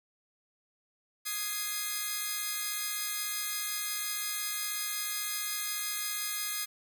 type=chord; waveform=5% pulse; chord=Ab major; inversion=second; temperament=equal; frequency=1244.5 / 1661.2 / 2093 Hz; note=Eb6 / Ab6 / C7; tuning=0 / 0 / 0 cents; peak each=-26 / -26 / -26 dBFS; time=1.25-6.66 s; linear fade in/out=20 ms; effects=none